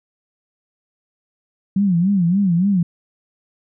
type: tone with vibrato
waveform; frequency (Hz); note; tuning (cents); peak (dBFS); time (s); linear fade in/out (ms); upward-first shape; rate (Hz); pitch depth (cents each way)
sine; 184.8; F#3; -2; -13; 1.76-2.83; 5; sine; 3.5; 170
effects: none